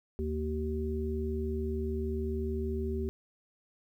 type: harmonic tone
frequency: 76.7 Hz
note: D#2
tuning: 24 cents flat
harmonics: 1 / 3 / 5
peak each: -33 / -37 / -35 dBFS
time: 0.19-3.09 s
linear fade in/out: 0 ms
effects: 11-bit